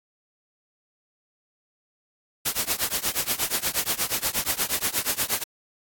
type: noise with tremolo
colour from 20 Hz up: white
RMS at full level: -22 dBFS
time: 2.45-5.44 s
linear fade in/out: 10 ms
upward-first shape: triangle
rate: 8.4 Hz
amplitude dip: 100%
effects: AAC 64 kbps